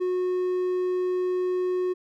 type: tone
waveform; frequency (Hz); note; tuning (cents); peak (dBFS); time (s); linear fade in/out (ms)
triangle; 364.7; F#4; -25; -21; 0-1.94; 20
effects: none